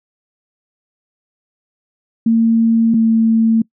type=tone pair in turn; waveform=sine; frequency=227.5 / 225.1 Hz; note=A#3 / A3; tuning=-42 / +40 cents; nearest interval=unison; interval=18 cents; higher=first; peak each=-9 dBFS; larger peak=neither; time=2.26-2.94 / 2.94-3.62 s; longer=neither; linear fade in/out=5 ms; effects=noise-tail reverb RT60 0.1 s tail -24 dB re dry